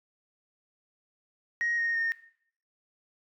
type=tone with pitch steps; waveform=sine; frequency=1881 / 1857.2 / 1833.8 Hz; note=A#6 / A#6 / A#6; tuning=+15 / -7 / -29 cents; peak=-25 dBFS; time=1.61-2.12 s; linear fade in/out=0 ms; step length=170 ms; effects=noise-tail reverb RT60 0.6 s tail -17 dB re dry + tanh soft clip ceiling -22 dBFS